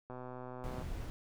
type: click train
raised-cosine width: 1 ms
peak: -32 dBFS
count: 92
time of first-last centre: 0.1-0.822 s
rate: 126 Hz
type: noise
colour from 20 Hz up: brown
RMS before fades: -41 dBFS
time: 0.64-1.1 s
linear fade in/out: 0 ms
effects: none